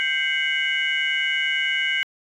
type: tone cluster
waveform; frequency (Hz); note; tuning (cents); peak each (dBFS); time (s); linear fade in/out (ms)
sine; 1570 / 2061 / 2210 / 2939; G6 / C7 / C#7 / F#7; +2 / -27 / -6 / -12; -25; 0-2.03; 0
effects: tanh soft clip ceiling -13 dBFS